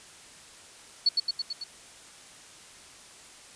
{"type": "tone with echo", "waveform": "sine", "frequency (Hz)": 4413, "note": "C#8", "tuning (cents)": -9, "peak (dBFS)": -18, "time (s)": [1.06, 1.09], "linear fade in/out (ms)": 5, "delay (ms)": 110, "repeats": 5, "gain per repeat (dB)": -3, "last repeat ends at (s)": 1.64, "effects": ["white hiss -50 dBFS RMS until 3.55 s", "resampled to 22050 Hz"]}